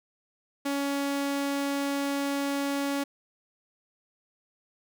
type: tone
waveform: sawtooth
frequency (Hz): 280.4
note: C#4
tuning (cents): +20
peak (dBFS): -23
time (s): 0.65-3.04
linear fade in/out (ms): 10
effects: none